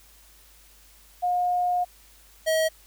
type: tone pair in turn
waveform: sine / square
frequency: 716 / 637.9 Hz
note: F5 / D#5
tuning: +43 / +43 cents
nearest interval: major second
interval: 200 cents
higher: first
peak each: -21 dBFS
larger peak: neither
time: 1.22-1.85 / 2.46-2.69 s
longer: first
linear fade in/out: 20 ms
effects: added 50 Hz sine -56 dBFS peak until 2.86 s + white hiss -55 dBFS RMS until 2.86 s